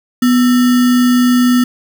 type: tone with sample-and-hold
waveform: sine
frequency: 246.9 Hz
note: B3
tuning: in tune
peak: -7 dBFS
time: 0.22-1.64 s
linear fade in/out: 5 ms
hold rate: 1575 Hz
effects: none